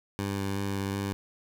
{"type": "tone with vibrato", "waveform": "15% pulse", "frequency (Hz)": 98.8, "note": "G2", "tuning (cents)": 14, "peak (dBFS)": -23, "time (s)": [0.19, 1.13], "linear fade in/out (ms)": 0, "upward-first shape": "square", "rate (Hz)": 2.7, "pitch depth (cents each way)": 11, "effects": []}